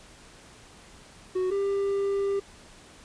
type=tone pair in turn; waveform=triangle; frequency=370 / 396.9 Hz; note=F#4 / G4; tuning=0 / +22 cents; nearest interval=minor second; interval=122 cents; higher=second; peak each=-22 dBFS; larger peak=neither; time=1.35-1.51 / 1.51-2.4 s; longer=second; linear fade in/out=10 ms; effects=pink hiss -51 dBFS RMS until 3.04 s + resampled to 22050 Hz